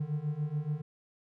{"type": "beating tone pair", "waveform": "triangle", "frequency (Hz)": [145.6, 152.6], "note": ["D3", "D#3"], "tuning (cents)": [-15, -33], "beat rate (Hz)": 7, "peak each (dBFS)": [-33, -31], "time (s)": [0, 0.82], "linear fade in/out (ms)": 10, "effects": []}